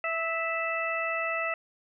harmonic tone with a mistuned harmonic, 659.3 Hz, E5, in tune, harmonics 1 / 2 / 3 / 4, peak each -33 / -33 / -33 / -33 dBFS, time 0.04-1.54 s, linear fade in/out 2 ms, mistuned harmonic 2, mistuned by -15 cents, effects none

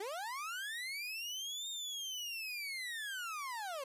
30% pulse linear two-way sweep, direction up then down, 372.8 to 3697 to 518 Hz, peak -37 dBFS, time 0-3.84 s, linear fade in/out 5 ms, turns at 1.69 s, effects resampled to 32000 Hz

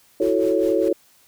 sine chord, F# minor seventh, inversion third, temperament equal with one note detuned, 329.6 / 370 / 441.3 / 554.4 Hz, E4 / F#4 / A4 / C#5, 0 / 0 / +5 / 0 cents, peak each -22 dBFS, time 0.2-0.93 s, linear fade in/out 5 ms
pink noise with tremolo, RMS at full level -41 dBFS, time 0.21-0.89 s, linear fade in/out 10 ms, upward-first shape sine, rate 4.9 Hz, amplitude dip 80%
effects white hiss -56 dBFS RMS until 1.27 s

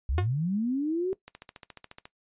sine linear sweep, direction up, 56.7 to 386.5 Hz, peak -25 dBFS, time 0.09-1.13 s, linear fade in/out 0 ms
sawtooth tone with exponential decay, 360 Hz, F#4, 47 cents flat, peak -20 dBFS, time 0.18-0.27 s, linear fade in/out 2 ms, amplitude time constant 19 ms
click train, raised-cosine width 0.2 ms, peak -25 dBFS, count 12, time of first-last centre 1.28-2.055 s, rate 14.2 Hz
effects noise-tail reverb RT60 0.1 s tail -18 dB re dry + resampled to 8000 Hz

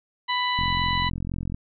harmonic tone, 992 Hz, B5, 7 cents sharp, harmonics 1 / 2 / 3 / 4, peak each -25 / -28 / -30 / -31 dBFS, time 0.28-1.1 s, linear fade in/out 20 ms
click train, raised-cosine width 5 ms, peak -18 dBFS, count 43, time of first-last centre 0.59-1.545 s, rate 44 Hz
effects none

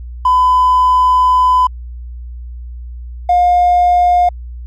triangle tone pair in turn, 1006 / 711.3 Hz, B5 / F5, +32 / +32 cents, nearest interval tritone, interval 600 cents, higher first, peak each -4 dBFS, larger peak neither, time 0.25-1.67 / 3.29-4.29 s, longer first, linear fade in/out 5 ms, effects tanh soft clip ceiling -4 dBFS + added 60 Hz sine -25 dBFS peak until 4.66 s

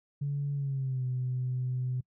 sine tone with pitch glide, 142.4 to 126.86 Hz, C#3 to B2, +47 to +47 cents, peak -28 dBFS, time 0.21-2.01 s, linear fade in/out 10 ms, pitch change -200 cents, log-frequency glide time 0.54-1.05 s, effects noise-tail reverb RT60 0.1 s tail -25 dB re dry + tanh soft clip ceiling -24 dBFS

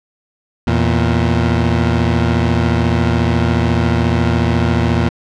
20% pulse tone pair together, 82.41 / 116.54 Hz, E2 / A#2, 0 / 0 cents, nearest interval tritone, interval 600 cents, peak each -10 dBFS, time 0.67-5.09 s, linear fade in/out 5 ms, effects low-pass 4000 Hz 12 dB/octave

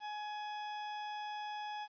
40% pulse tone, 840 Hz, G#5, 19 cents sharp, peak -39 dBFS, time 0-1.88 s, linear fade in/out 50 ms, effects resampled to 11025 Hz + 12-bit

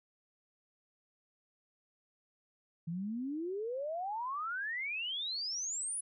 sine exponential sweep, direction up, 160 to 10250 Hz, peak -35 dBFS, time 2.87-6.01 s, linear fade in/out 10 ms, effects none

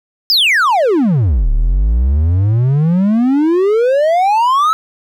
triangle exponential two-way sweep, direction down then up, 5274 to 34.87 to 1326 Hz, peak -7 dBFS, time 0.3-4.73 s, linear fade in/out 0 ms, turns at 1.5 s, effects none

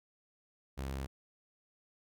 sawtooth tone, 67.3 Hz, C2, 49 cents sharp, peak -33 dBFS, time 0.77-1.07 s, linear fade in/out 20 ms, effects none

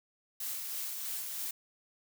blue noise with tremolo, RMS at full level -37 dBFS, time 0.4-1.51 s, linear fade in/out 5 ms, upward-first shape sine, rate 3.1 Hz, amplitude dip 30%, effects none

